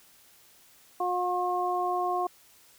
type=harmonic tone; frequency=359.2 Hz; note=F4; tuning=49 cents sharp; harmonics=1 / 2 / 3; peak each=-32 / -28 / -31 dBFS; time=1-2.27 s; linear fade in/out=5 ms; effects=white hiss -58 dBFS RMS until 2.78 s